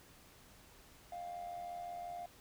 triangle tone with amplitude modulation, 702 Hz, F5, 9 cents sharp, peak -36 dBFS, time 1.12-2.26 s, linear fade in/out 5 ms, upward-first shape sine, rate 85.7 Hz, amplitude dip 65%, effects tanh soft clip ceiling -37 dBFS + pink hiss -61 dBFS RMS until 2.4 s

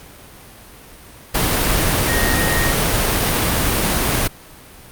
sine tone in noise, 1864.7 Hz, A#6, in tune, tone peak -21 dBFS, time 2.08-2.72 s, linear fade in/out 10 ms, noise pink, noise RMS -17 dBFS, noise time 1.34-4.28 s, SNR -7 dB, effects pink hiss -41 dBFS RMS until 4.91 s + Opus 48 kbps

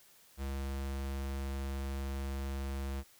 square tone, 68.2 Hz, C#2, 28 cents flat, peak -36 dBFS, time 0.37-3.04 s, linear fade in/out 50 ms, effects white hiss -62 dBFS RMS until 3.19 s

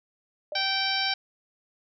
sine tone with exponential decay, 600 Hz, D5, 37 cents sharp, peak -29 dBFS, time 0.52-0.69 s, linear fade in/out 2 ms, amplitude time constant 35 ms
harmonic tone, 776 Hz, G5, 18 cents flat, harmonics 1 / 2 / 3 / 4 / 5 / 6 / 7, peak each -32 / -32 / -32 / -32 / -32 / -32 / -32 dBFS, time 0.55-1.14 s, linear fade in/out 5 ms
effects none

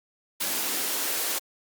white noise with high-pass filter sweep, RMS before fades -28 dBFS, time 0.4-1.39 s, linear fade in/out 10 ms, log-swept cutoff 210 to 410 Hz, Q 1.4, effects Opus 48 kbps

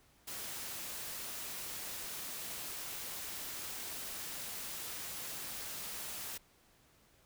white noise, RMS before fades -43 dBFS, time 0.27-6.38 s, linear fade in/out 10 ms, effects pink hiss -67 dBFS RMS until 7.25 s

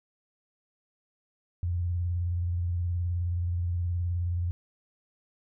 sine tone with vibrato, 87.31 Hz, F2, in tune, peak -26 dBFS, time 1.63-4.51 s, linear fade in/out 0 ms, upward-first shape sine, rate 19 Hz, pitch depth 54 cents each way, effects none

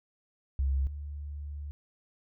sine tone pair in turn, 67.8 / 72.79 Hz, C#2 / D2, -38 / -15 cents, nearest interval minor second, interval 123 cents, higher second, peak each -25 / -36 dBFS, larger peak first, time 0.59-0.87 / 0.87-1.71 s, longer second, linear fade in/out 0 ms, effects none

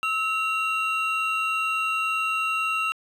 triangle tone pair together, 1298.3 / 2751 Hz, E6 / F7, -27 / -27 cents, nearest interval octave + minor second, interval 1300 cents, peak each -24 dBFS, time 0.03-2.92 s, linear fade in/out 0 ms, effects resampled to 32000 Hz + 9-bit

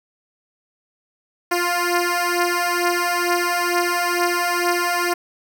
10% pulse beating tone pair, 349.2 / 351.4 Hz, F4 / F4, 0 / +11 cents, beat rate 2.2 Hz, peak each -14 / -12 dBFS, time 1.51-5.14 s, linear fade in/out 10 ms, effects none

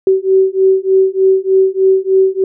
sine beating tone pair, 380 / 383.3 Hz, F#4 / G4, +46 / -39 cents, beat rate 3.3 Hz, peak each -11 dBFS, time 0.07-2.44 s, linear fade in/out 2 ms, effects none

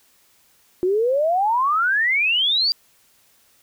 sine exponential sweep, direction up, 352.4 to 4782 Hz, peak -16 dBFS, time 0.83-2.72 s, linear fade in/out 0 ms, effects white hiss -58 dBFS RMS until 3.62 s

